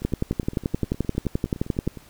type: two click trains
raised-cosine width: 3 ms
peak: -9 / -23 dBFS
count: 22 / 20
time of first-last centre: 0.05-1.876 / 0.02-1.973 s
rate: 11.5 / 9.73 Hz
effects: pink hiss -52 dBFS RMS until 2.09 s